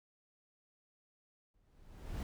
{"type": "noise with exponential growth", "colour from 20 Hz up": "brown", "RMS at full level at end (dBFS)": -36, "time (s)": [1.54, 2.23], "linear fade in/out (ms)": 1, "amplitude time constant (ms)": 150, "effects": []}